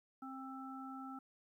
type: harmonic tone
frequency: 265 Hz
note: C4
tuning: 22 cents sharp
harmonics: 1 / 3 / 5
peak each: -47 / -52 / -50 dBFS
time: 0.22-1.19 s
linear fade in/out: 5 ms
effects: 13-bit